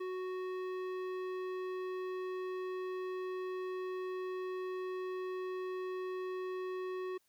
sine tone with tanh clipping, 370 Hz, F#4, in tune, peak -39 dBFS, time 0-7.18 s, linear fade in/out 10 ms, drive 15 dB, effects white hiss -75 dBFS RMS until 7.28 s

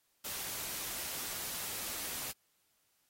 white noise, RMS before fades -40 dBFS, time 0.24-2.32 s, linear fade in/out 10 ms, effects white hiss -75 dBFS RMS until 3.09 s + AAC 48 kbps

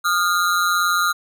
square ring-modulated tone, 1318.5 Hz, E6, in tune, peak -14 dBFS, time 0.04-1.13 s, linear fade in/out 20 ms, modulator 89 Hz, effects none

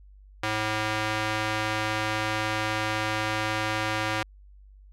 square tone with band-pass filter, 108.1 Hz, A2, 30 cents flat, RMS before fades -28 dBFS, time 0.43-4.23 s, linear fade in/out 5 ms, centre 1900 Hz, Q 0.69, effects added 49 Hz sine -48 dBFS peak until 4.92 s

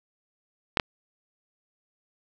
clicks, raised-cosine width 0.3 ms, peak -5 dBFS, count 2, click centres 0.772 / 0.798 s, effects none

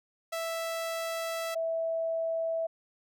sawtooth / sine tone pair in turn, 659.3 / 655.6 Hz, E5 / E5, 0 / -10 cents, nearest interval unison, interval 10 cents, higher first, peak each -28 dBFS, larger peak neither, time 0.32-1.55 / 1.55-2.67 s, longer first, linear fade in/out 10 ms, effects none

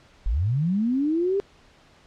sine linear sweep, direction up, 38.89 to 405.6 Hz, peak -20 dBFS, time 0.26-1.4 s, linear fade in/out 0 ms, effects pink hiss -55 dBFS RMS until 2.06 s + low-pass 5000 Hz 12 dB/octave

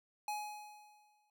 square tone with exponential decay, 840 Hz, G#5, 19 cents sharp, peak -36 dBFS, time 0.28-1.3 s, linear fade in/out 2 ms, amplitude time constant 220 ms, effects none

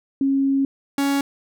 sine / 45% pulse tone pair in turn, 273 / 279.1 Hz, C#4 / C#4, -26 / +12 cents, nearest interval unison, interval 38 cents, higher second, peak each -16 / -18 dBFS, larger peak first, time 0.21-0.65 / 0.98-1.21 s, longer first, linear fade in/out 2 ms, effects none

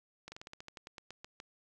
slowing click train, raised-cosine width 0.2 ms, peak -29 dBFS, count 14, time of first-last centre 0.28-1.401 s, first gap 40 ms, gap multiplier 1.12, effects none

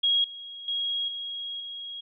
sine tone with level steps, 3292 Hz, G#7, 16 cents flat, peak -20 / -38 / -26 / -32 / -35 dBFS, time 0.03-2.01 s, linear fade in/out 10 ms, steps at 0.24 / 0.68 / 1.08 / 1.6 s, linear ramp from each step 2 ms, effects none

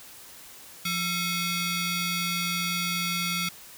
15% pulse ring-modulated tone, 1174.7 Hz, D6, in tune, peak -17 dBFS, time 0.85-3.49 s, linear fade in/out 5 ms, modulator 1000 Hz, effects white hiss -47 dBFS RMS until 3.77 s

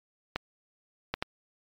clicks, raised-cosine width 0.3 ms, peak -13 dBFS, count 3, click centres 0.36 / 1.14 / 1.225 s, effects MP3 96 kbps

